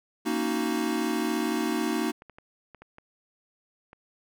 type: chord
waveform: square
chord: D# minor seventh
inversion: second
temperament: equal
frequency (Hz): 233.1 / 277.2 / 311.1 / 370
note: A#3 / C#4 / D#4 / F#4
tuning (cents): 0 / 0 / 0 / 0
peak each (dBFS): -31 / -35 / -30 / -33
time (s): 0.25-2.12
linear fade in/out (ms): 20
type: clicks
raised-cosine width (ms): 0.5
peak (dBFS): -32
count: 7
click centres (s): 2.221 / 2.297 / 2.385 / 2.747 / 2.82 / 2.984 / 3.931
effects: none